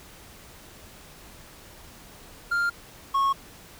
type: tone pair in turn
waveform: triangle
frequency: 1398 / 1096.2 Hz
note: F6 / C#6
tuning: +1 / -20 cents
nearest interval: major third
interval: 421 cents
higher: first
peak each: -20 / -18 dBFS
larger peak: second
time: 2.51-2.7 / 3.14-3.33 s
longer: neither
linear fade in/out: 10 ms
effects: pink hiss -48 dBFS RMS until 3.79 s